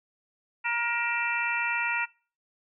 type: harmonic tone with a mistuned harmonic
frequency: 471.8 Hz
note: A#4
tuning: 21 cents sharp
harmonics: 2 / 3 / 4 / 5 / 6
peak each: -32 / -32 / -32 / -32 / -32 dBFS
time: 0.64-2.06 s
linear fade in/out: 20 ms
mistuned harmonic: 6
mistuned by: -94 cents
effects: noise-tail reverb RT60 0.4 s tail -25 dB re dry